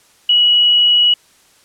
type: tone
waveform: sine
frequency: 2922 Hz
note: F#7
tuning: 22 cents flat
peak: -8 dBFS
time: 0.29-1.14 s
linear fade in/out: 5 ms
effects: white hiss -51 dBFS RMS until 1.64 s + low-pass 10000 Hz 12 dB/octave